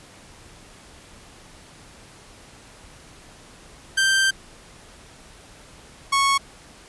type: tone pair in turn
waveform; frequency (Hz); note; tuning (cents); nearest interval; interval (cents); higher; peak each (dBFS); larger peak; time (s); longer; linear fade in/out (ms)
sawtooth; 1568 / 1103.3; G6 / C#6; 0 / -9; tritone; 609; first; -13; neither; 3.97-4.31 / 6.12-6.38; first; 10
effects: pink hiss -47 dBFS RMS until 6.88 s + resampled to 24000 Hz